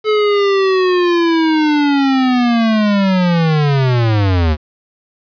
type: linear sweep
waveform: square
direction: down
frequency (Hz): 432.3 to 73.42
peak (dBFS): -11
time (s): 0.04-4.57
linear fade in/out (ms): 50
effects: resampled to 11025 Hz + 7-bit